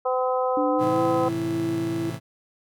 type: harmonic tone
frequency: 255.3 Hz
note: C4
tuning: 42 cents flat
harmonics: 2 / 3 / 4 / 5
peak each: -23 / -27 / -29 / -31 dBFS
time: 0.05-1.29 s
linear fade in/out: 10 ms
type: tone with pitch glide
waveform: sine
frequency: 293.7 to 331.6 Hz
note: D4 to E4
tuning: 0 to +10 cents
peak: -24 dBFS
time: 0.57-2.1 s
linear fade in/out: 2 ms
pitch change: +210 cents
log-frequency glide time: 0.7-1.02 s
type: chord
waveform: 35% pulse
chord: A minor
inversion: none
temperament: just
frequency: 110 / 132 / 165 Hz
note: A2 / C3 / E3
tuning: 0 / +16 / +2 cents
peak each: -33 dBFS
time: 0.78-2.2 s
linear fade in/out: 50 ms
effects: none